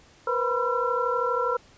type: tone cluster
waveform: sine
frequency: 476.4 / 509 / 978 / 1017 / 1357 Hz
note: A#4 / C5 / B5 / C6 / E6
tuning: +38 / -48 / -17 / -50 / +50 cents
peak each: -28 / -29 / -30 / -34 / -27 dBFS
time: 0.27-1.57 s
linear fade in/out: 5 ms
effects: pink hiss -55 dBFS RMS until 1.77 s + resampled to 16000 Hz